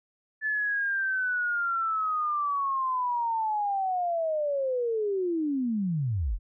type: linear sweep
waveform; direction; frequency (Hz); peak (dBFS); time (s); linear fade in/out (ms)
sine; down; 1745 to 34; -25; 0.41-6.39; 50
effects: none

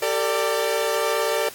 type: chord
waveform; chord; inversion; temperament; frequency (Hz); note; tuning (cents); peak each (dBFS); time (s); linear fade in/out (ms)
sawtooth; G suspended second; none; equal with one note detuned; 392 / 451.3 / 587.3; G4 / A4 / D5; 0 / +44 / 0; -24 / -20 / -20; 0.02-1.49; 5
effects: white hiss -41 dBFS RMS until 1.54 s + AAC 64 kbps

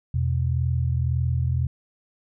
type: tone pair together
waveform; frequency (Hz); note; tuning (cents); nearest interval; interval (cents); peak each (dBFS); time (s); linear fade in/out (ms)
sine; 84 / 125.86; E2 / B2; +33 / +33; perfect fifth; 700; -23; 0.14-1.67; 5
effects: none

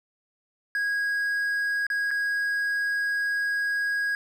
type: tone with dropouts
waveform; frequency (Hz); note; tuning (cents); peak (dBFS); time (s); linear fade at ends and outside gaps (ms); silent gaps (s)
triangle; 1647; G#6; -15; -22; 0.75-4.15; 1; 1.867-1.901 / 2.107-2.112
effects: none

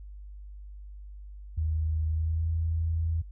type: tone with pitch glide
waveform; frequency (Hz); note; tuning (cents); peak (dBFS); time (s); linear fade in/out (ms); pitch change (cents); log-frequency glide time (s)
sine; 78.9 to 81.82; D#2 to E2; +25 to -12; -25; 1.57-3.22; 10; +63; 2.08-2.49
effects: added 50 Hz sine -41 dBFS peak until 3.31 s

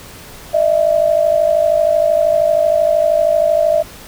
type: tone pair together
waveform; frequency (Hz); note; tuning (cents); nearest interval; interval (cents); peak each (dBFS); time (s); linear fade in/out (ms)
sine; 609.1 / 662; D#5 / E5; -37 / +7; minor second; 144; -13; 0.53-3.83; 20
effects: pink hiss -36 dBFS RMS until 4.07 s

